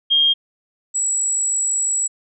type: tone pair in turn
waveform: sine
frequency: 3224 / 7782 Hz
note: G7 / B8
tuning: +48 / -27 cents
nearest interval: octave + minor third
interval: 1525 cents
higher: second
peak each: -12 / -17 dBFS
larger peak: first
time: 0.1-0.34 / 0.94-2.08 s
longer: second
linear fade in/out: 20 ms
effects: none